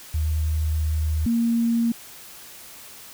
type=tone pair in turn; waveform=sine; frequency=77.78 / 232.2 Hz; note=D#2 / A#3; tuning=0 / -7 cents; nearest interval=octave + perfect fifth; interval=1893 cents; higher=second; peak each=-20 / -18 dBFS; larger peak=second; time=0.14-1.26 / 1.26-1.92 s; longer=first; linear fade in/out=5 ms; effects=white hiss -43 dBFS RMS until 3.13 s